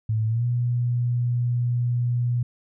sine tone with pitch glide, 110 to 121.35 Hz, A2 to B2, 0 to -30 cents, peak -20 dBFS, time 0.09-2.43 s, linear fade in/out 5 ms, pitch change +170 cents, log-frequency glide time 0.27-0.45 s, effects none

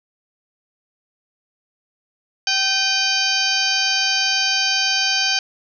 harmonic tone with a mistuned harmonic, 774 Hz, G5, 22 cents flat, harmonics 1 / 2 / 3 / 4 / 5 / 6 / 7 / 8, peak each -29 / -25 / -25 / -23 / -31 / -21 / -26 / -27 dBFS, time 2.47-5.39 s, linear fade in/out 2 ms, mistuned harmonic 3, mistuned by +91 cents, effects none

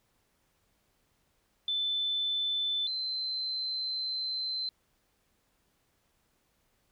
sine tone pair in turn, 3520 / 4084 Hz, A7 / C8, 0 / -43 cents, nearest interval minor third, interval 257 cents, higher second, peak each -28 / -31 dBFS, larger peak first, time 1.68-2.87 / 2.87-4.69 s, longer second, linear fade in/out 2 ms, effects pink hiss -73 dBFS RMS until 6.91 s

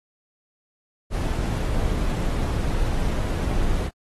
brown noise, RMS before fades -23 dBFS, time 1.1-3.91 s, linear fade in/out 50 ms, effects AAC 32 kbps

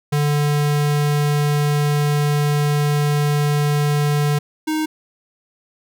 square tone pair in turn, 146.83 / 311.1 Hz, D3 / D#4, 0 / 0 cents, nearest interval octave + minor second, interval 1300 cents, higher second, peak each -16 / -19 dBFS, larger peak first, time 0.12-4.39 / 4.67-4.86 s, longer first, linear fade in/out 10 ms, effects none

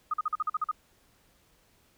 sine tone bursts, 1244.5 Hz, D#6, in tune, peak -25 dBFS, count 9, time 0.11-0.714 s, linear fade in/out 5 ms, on 28 ms, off 44 ms, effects pink hiss -65 dBFS RMS until 1.97 s

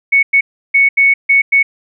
sine tone bursts at uneven times, 2217 Hz, C#7, in tune, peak -6 dBFS, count 6, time 0.12-0.23 / 0.33-0.41 / 0.74-0.89 / 0.97-1.14 / 1.29-1.42 / 1.52-1.63 s, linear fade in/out 10 ms, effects none

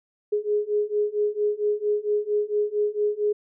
sine beating tone pair, 415.3 / 419.7 Hz, G#4 / G#4, 0 / +18 cents, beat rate 4.4 Hz, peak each -25 / -24 dBFS, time 0.32-3.33 s, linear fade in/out 10 ms, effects none

